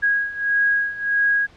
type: beating tone pair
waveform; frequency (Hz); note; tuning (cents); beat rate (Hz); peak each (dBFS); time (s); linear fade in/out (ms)
sine; 1646 / 1647.6; G#6 / G#6; -16 / -14; 1.6; -22 / -19; 0.02-1.47; 20
effects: pink hiss -50 dBFS RMS until 1.56 s + low-pass 4000 Hz 12 dB/octave